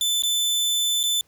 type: tone with dropouts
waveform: sawtooth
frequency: 3520 Hz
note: A7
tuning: in tune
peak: -17 dBFS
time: 0.01-1.21 s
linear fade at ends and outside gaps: 1 ms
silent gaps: 0.222-0.235 / 1.031-1.037 s
effects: pink hiss -62 dBFS RMS until 1.27 s